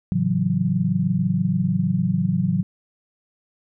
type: chord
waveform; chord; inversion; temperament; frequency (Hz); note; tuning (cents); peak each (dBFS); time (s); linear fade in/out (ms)
sine; F# minor seventh; first; equal; 110 / 138.59 / 164.81 / 185; A2 / C#3 / E3 / F#3; 0 / 0 / 0 / 0; -27 / -26 / -23 / -21; 0.12-2.63; 0
effects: none